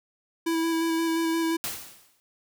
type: tone with vibrato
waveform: square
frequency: 328.7 Hz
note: E4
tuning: 5 cents flat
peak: -24 dBFS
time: 0.46-1.57 s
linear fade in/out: 10 ms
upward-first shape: square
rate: 5.7 Hz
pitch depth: 12 cents each way
type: noise with exponential decay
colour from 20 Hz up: white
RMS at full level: -29 dBFS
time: 1.64-2.2 s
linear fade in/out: 0 ms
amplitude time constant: 120 ms
effects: none